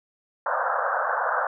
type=band-pass noise; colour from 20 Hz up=white; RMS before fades=-25 dBFS; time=0.46-1.47 s; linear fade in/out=2 ms; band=500 to 1600 Hz; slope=96 dB/octave; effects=none